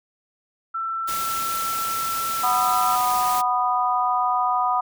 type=tone; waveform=sine; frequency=1337 Hz; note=E6; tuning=24 cents sharp; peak=-24 dBFS; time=0.74-2.96 s; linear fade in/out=10 ms
type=noise; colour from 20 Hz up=white; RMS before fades=-30 dBFS; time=1.07-3.42 s; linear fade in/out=20 ms
type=harmonic tone; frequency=246.9 Hz; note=B3; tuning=in tune; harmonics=3 / 4 / 5; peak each=-23 / -23 / -23 dBFS; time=2.43-4.81 s; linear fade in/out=10 ms
effects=none